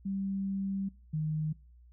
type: tone pair in turn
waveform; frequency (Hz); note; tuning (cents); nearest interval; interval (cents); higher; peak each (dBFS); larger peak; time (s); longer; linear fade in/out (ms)
sine; 195 / 154.77; G3 / D#3; -9 / -9; major third; 400; first; -31 / -29; second; 0.05-0.89 / 1.13-1.53; first; 10
effects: noise-tail reverb RT60 0.4 s tail -24 dB re dry + added 60 Hz sine -54 dBFS peak until 1.92 s